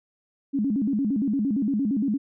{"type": "tone with vibrato", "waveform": "sine", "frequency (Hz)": 241.4, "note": "B3", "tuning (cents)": -39, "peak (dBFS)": -21, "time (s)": [0.53, 2.18], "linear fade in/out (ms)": 20, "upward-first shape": "square", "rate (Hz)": 8.7, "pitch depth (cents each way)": 240, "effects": []}